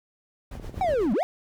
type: noise with tremolo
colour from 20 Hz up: brown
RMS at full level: -35 dBFS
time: 0.51-1.13 s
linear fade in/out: 5 ms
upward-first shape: sine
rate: 8.2 Hz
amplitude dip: 70%
type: clicks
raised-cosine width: 2 ms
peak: -26 dBFS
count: 10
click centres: 0.554 / 0.598 / 0.645 / 0.695 / 0.743 / 0.78 / 0.811 / 0.845 / 0.891 / 0.938 s
type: linear two-way sweep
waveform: triangle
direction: down then up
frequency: 785 to 185 to 785 Hz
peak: -19 dBFS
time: 0.81-1.23 s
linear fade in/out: 0 ms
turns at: 1.13 s
effects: none